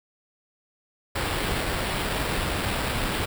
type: noise with sample-and-hold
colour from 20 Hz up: pink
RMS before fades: -27 dBFS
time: 1.15-3.26 s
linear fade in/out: 10 ms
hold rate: 6300 Hz
effects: none